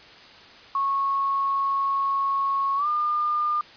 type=tone with pitch glide; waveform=sine; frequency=1100 to 1206.5 Hz; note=C#6 to D6; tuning=-14 to +46 cents; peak=-21 dBFS; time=0.75-3.61 s; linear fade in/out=2 ms; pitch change=+160 cents; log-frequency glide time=2.76-2.87 s; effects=white hiss -47 dBFS RMS until 3.76 s + resampled to 11025 Hz